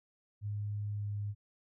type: tone with pitch glide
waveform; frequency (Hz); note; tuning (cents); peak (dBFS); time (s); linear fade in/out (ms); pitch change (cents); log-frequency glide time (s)
sine; 103.6 to 102.82; G#2 to G#2; -4 to -17; -34; 0.41-1.35; 50; -13; 0.93-1.06
effects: none